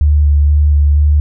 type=tone with vibrato; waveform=sine; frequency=73.4 Hz; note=D2; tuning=in tune; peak=-6 dBFS; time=0.01-1.2 s; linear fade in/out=0 ms; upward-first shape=square; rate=2.1 Hz; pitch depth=15 cents each way; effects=none

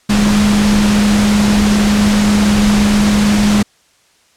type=tone in noise; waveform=sine; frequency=207.3 Hz; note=G#3; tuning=3 cents flat; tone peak=-9 dBFS; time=0.09-3.63 s; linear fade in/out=10 ms; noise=pink; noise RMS=-17 dBFS; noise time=0.09-3.63 s; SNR=+5 dB; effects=white hiss -53 dBFS RMS until 4.36 s + low-pass 8000 Hz 12 dB/octave

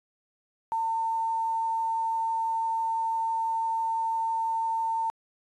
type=tone with quantisation; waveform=sine; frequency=903 Hz; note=A5; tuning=45 cents sharp; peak=-25 dBFS; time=0.72-5.1 s; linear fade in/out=0 ms; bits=9; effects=resampled to 24000 Hz

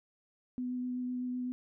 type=tone with vibrato; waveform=sine; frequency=249.8 Hz; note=B3; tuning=20 cents sharp; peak=-33 dBFS; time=0.58-1.52 s; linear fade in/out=0 ms; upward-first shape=sine; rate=7.9 Hz; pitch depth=10 cents each way; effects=none

